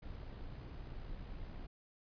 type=noise with amplitude modulation; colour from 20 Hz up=brown; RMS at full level=-45 dBFS; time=0.02-1.67 s; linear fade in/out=10 ms; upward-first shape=sine; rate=62.4 Hz; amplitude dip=35%; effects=resampled to 11025 Hz